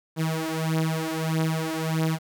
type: beating tone pair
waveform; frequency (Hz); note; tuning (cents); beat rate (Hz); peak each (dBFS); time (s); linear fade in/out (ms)
sawtooth; 159.3 / 160.9; D#3 / E3; +41 / -42; 1.6; -23; 0.16-2.19; 50
effects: 9-bit